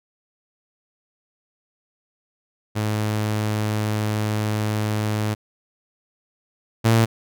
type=tone pair in turn; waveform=sawtooth; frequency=106.8 / 113.15 Hz; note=G#2 / A2; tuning=+49 / +49 cents; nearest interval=minor second; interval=100 cents; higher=second; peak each=-17 / -10 dBFS; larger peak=second; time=2.75-5.35 / 6.84-7.06 s; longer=first; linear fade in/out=20 ms; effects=none